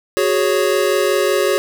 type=chord; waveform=square; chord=F# suspended second; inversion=none; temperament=equal; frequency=370 / 415.3 / 554.4 Hz; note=F#4 / G#4 / C#5; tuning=0 / 0 / 0 cents; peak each=-19 dBFS; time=0.17-1.58 s; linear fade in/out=0 ms; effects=none